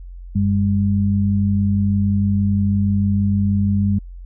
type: tone pair together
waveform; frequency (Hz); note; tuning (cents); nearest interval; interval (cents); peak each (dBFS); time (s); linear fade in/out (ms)
sine; 95 / 201.3; F#2 / G3; +46 / +46; octave + minor second; 1300; -17; 0.35-3.99; 10
effects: added 44 Hz sine -32 dBFS peak until 4.25 s